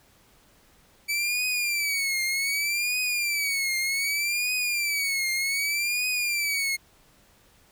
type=tone with vibrato; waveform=sawtooth; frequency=2300 Hz; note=D7; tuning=37 cents flat; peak=-21 dBFS; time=1.08-6.77 s; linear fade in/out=20 ms; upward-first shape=triangle; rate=0.65 Hz; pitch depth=150 cents each way; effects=pink hiss -59 dBFS RMS until 7.71 s